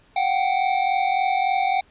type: tone pair together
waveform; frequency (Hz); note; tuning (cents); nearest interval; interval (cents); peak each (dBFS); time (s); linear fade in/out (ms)
square; 728 / 771.5; F#5 / G5; -28 / -28; minor second; 100; -24 / -21; 0.16-1.81; 5
effects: pink hiss -57 dBFS RMS until 1.9 s + resampled to 8000 Hz